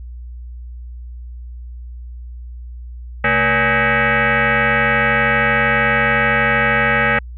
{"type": "tone with frequency modulation", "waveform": "sine", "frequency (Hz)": 129.3, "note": "C3", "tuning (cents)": -20, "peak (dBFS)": -12, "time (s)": [3.24, 7.19], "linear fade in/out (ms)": 5, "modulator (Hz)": 351, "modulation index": 6.2, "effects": ["added 60 Hz sine -29 dBFS peak until 7.37 s"]}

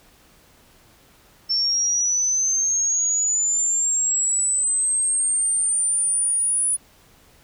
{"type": "linear sweep", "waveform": "sine", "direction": "up", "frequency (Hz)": [5390, 9910], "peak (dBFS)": -18, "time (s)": [1.49, 6.77], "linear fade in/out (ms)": 20, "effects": ["pink hiss -54 dBFS RMS until 7.43 s"]}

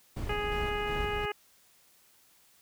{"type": "noise with tremolo", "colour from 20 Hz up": "brown", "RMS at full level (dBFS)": -35, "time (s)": [0.16, 1.26], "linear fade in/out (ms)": 10, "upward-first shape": "square", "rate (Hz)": 2.8, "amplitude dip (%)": 35}
{"type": "harmonic tone", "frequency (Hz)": 415.3, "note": "G#4", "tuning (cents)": 0, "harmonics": [1, 2, 3, 4, 5, 6, 7], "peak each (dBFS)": [-34, -37, -39, -40, -41, -42, -42], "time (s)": [0.29, 1.32], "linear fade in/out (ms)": 5}
{"effects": ["white hiss -63 dBFS RMS until 2.61 s"]}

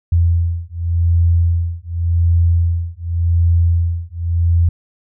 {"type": "beating tone pair", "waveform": "sine", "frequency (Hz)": [84.5, 85.38], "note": ["E2", "F2"], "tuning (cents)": [43, -39], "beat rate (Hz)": 0.88, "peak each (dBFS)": -15, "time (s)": [0.12, 4.69], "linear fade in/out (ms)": 5, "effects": []}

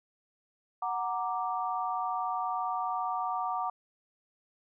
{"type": "chord", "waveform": "sine", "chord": "Gb augmented", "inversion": "none", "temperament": "equal", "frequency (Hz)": [740, 932.3, 1174.7], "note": ["Gb5", "Bb5", "D6"], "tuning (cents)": [0, 0, 0], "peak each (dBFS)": [-33, -35, -34], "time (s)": [0.82, 3.7], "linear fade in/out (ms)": 5, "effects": []}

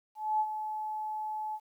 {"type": "tone with ADSR envelope", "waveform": "sine", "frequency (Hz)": 860, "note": "A5", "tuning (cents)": -40, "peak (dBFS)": -24, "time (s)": [0.15, 1.6], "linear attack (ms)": 250, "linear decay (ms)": 55, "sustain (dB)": -9, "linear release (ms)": 56, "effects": ["11-bit"]}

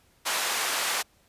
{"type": "band-pass noise", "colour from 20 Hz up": "pink", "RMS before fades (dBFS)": -28, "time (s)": [0.25, 1.03], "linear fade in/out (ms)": 20, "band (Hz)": [820, 13000], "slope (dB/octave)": 12, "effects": ["pink hiss -63 dBFS RMS until 1.28 s", "resampled to 32000 Hz"]}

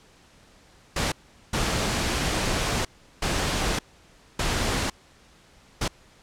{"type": "noise bursts at uneven times", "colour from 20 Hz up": "pink", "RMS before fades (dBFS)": -25, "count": 5, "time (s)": [[0.96, 1.12], [1.53, 2.85], [3.22, 3.79], [4.39, 4.9], [5.81, 5.88]], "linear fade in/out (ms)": 5, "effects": ["pink hiss -55 dBFS RMS until 6.22 s", "low-pass 8000 Hz 12 dB/octave"]}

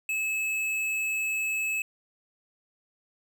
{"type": "tone with hard clipping", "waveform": "sine", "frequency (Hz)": 2595, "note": "E7", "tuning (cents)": -28, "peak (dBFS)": -28, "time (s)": [0.09, 1.82], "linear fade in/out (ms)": 2, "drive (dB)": 11, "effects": []}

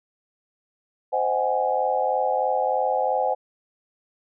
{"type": "chord", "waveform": "sine", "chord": "Ab dominant seventh", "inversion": "first", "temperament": "just", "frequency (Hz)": [519.1, 623, 747.5, 830.6], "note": ["C5", "Eb5", "Gb5", "Ab5"], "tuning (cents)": [-14, 2, 17, 0], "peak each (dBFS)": [-25, -28, -25, -25], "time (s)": [1.12, 3.35], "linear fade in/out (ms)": 20, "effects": []}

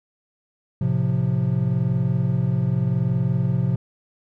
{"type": "chord", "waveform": "triangle", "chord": "F major", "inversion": "first", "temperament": "equal with one note detuned", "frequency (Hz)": [110, 130.81, 175.83], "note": ["A2", "C3", "F3"], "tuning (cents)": [0, 0, 12], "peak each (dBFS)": [-23, -19, -22], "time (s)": [0.81, 3.76], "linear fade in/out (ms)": 5, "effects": []}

